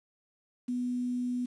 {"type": "tone with quantisation", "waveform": "sine", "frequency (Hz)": 246.9, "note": "B3", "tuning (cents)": 0, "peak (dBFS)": -29, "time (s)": [0.68, 1.46], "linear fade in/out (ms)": 10, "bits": 9, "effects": ["resampled to 24000 Hz"]}